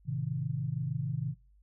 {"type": "chord", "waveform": "sine", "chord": "A diminished", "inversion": "none", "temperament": "just", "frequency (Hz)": [110, 132, 158.4], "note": ["A2", "C3", "Eb3"], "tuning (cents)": [0, 16, 31], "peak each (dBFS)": [-38, -33, -35], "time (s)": [0.05, 1.35], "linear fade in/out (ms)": 50, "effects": ["noise-tail reverb RT60 0.4 s tail -26 dB re dry", "added 50 Hz sine -59 dBFS peak until 1.62 s"]}